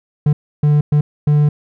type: tone bursts at uneven times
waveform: triangle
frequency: 148.1 Hz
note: D3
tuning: 15 cents sharp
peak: -7 dBFS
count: 4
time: 0.26-0.33 / 0.63-0.81 / 0.92-1.01 / 1.27-1.49 s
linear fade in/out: 5 ms
effects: none